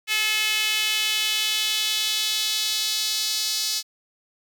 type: tone with high-pass filter sweep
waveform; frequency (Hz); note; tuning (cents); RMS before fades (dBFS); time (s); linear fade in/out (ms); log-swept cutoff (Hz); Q
sawtooth; 430.7; A4; -37; -24; 0.07-3.83; 50; 2500 to 4600; 2.5
effects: none